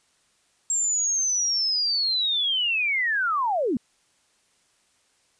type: linear sweep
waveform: sine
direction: down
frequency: 7500 to 207.7 Hz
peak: -21 dBFS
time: 0.7-3.77 s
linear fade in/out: 2 ms
effects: white hiss -65 dBFS RMS until 5.39 s + resampled to 22050 Hz